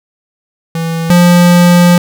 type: tone pair in turn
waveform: square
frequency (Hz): 164.81 / 175.5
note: E3 / F3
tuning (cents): 0 / +9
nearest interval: minor second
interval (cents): 109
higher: second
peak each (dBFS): -14 / -4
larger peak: second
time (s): 0.75-1.1 / 1.1-1.98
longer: second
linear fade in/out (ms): 2
effects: none